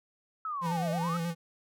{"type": "linear two-way sweep", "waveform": "sine", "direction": "down then up", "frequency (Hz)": [1318.5, 587.3, 1318.5], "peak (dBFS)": -32, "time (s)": [0.45, 1.17], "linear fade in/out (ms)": 2, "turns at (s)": 0.91}
{"type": "tone with vibrato", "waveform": "square", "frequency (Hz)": 169, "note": "E3", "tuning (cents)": 43, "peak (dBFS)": -31, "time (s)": [0.61, 1.35], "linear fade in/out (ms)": 50, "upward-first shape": "square", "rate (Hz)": 9.4, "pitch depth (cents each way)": 32}
{"effects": []}